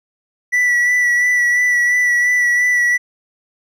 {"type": "tone with vibrato", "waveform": "triangle", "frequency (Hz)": 1958, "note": "B6", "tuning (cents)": -15, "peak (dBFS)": -10, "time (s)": [0.52, 2.98], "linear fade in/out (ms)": 20, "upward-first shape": "sine", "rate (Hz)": 2.9, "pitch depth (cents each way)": 22, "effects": []}